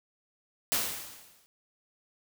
white noise with exponential decay, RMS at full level -26 dBFS, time 0.72-1.46 s, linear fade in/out 0 ms, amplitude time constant 160 ms, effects none

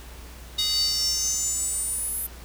square tone with high-pass filter sweep, 415.3 Hz, G#4, in tune, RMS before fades -26 dBFS, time 0.58-2.27 s, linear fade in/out 10 ms, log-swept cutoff 3900 to 12000 Hz, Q 8.8, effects added 60 Hz sine -41 dBFS peak until 2.44 s + pink hiss -46 dBFS RMS until 2.44 s

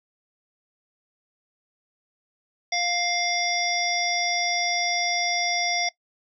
harmonic tone, 700 Hz, F5, 4 cents sharp, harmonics 1 / 3 / 5 / 7 / 8, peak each -28 / -27 / -32 / -32 / -29 dBFS, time 2.72-5.89 s, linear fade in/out 5 ms, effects noise-tail reverb RT60 0.1 s tail -19 dB re dry

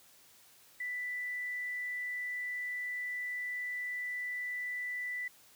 sine tone, 1980 Hz, B6, 4 cents sharp, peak -35 dBFS, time 0.8-5.28 s, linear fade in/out 5 ms, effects white hiss -61 dBFS RMS until 5.55 s + high-pass 60 Hz 12 dB/octave

